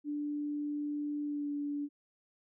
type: tone with pitch glide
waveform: sine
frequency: 293.7 to 289.3 Hz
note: D4 to D4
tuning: 0 to -26 cents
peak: -33 dBFS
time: 0.04-1.89 s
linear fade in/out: 50 ms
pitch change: -26 cents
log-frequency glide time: 1.23-1.5 s
effects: none